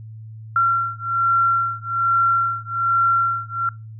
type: beating tone pair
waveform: sine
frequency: 1366 / 1367.2 Hz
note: F6 / F6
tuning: -39 / -37 cents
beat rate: 1.2 Hz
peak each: -19 dBFS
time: 0.56-3.69 s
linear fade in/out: 2 ms
effects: noise-tail reverb RT60 0.3 s tail -25 dB re dry + added 110 Hz sine -34 dBFS peak until 3.99 s